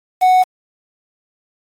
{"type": "tone with quantisation", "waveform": "triangle", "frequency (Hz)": 740, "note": "F#5", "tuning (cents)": 0, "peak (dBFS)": -6, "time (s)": [0.21, 0.44], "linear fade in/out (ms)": 20, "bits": 5, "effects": ["AAC 48 kbps"]}